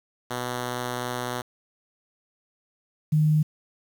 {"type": "tone pair in turn", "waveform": ["5% pulse", "sine"], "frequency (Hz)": [123.47, 153.55], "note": ["B2", "D#3"], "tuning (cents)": [0, -23], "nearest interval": "major third", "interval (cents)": 377, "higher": "second", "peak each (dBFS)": -17, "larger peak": "neither", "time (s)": [[0.3, 1.42], [3.12, 3.43]], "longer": "first", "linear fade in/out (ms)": 10, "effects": ["8-bit"]}